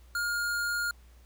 square tone, 1418 Hz, F6, 26 cents sharp, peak -29 dBFS, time 0.15-0.91 s, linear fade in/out 2 ms, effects added 60 Hz sine -52 dBFS peak until 1.25 s + pink hiss -64 dBFS RMS until 1.25 s

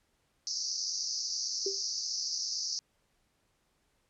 white band-pass noise, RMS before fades -35 dBFS, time 0.47-2.79 s, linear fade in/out 0 ms, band 4600 to 6100 Hz, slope 96 dB/octave
sine tone with exponential decay, 392.4 Hz, G4, 2 cents sharp, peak -28 dBFS, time 1.66-1.83 s, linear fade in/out 5 ms, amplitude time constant 35 ms
effects pink hiss -74 dBFS RMS until 4.09 s + low-pass 11000 Hz 12 dB/octave

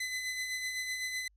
sawtooth tone with tremolo, 2019 Hz, B6, 38 cents sharp, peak -29 dBFS, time 0-1.28 s, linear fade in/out 5 ms, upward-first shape sine, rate 7.9 Hz, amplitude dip 40%, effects added 50 Hz sine -64 dBFS peak until 1.36 s + low-pass 11000 Hz 12 dB/octave

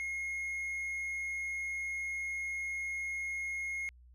triangle tone, 2153 Hz, C7, 49 cents sharp, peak -33 dBFS, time 0-3.89 s, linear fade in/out 0 ms, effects added 61 Hz sine -55 dBFS peak until 4.14 s + resampled to 32000 Hz

